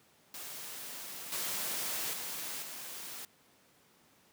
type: noise with level steps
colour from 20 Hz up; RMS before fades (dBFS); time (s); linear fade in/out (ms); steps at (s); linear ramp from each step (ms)
white; -44 / -36 / -40 / -44; 0.34-3.25; 2; 1.32 / 2.13 / 2.62; 5
effects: pink hiss -65 dBFS RMS until 4.32 s + high-pass 150 Hz 12 dB/octave